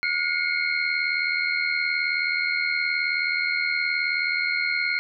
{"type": "tone cluster", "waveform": "sine", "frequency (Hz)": [1437, 2139, 2218, 4216], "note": ["F6", "C7", "C#7", "C8"], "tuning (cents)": [49, 38, 0, 12], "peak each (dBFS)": [-29, -26, -26, -32], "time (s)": [0.03, 4.99], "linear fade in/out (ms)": 0, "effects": []}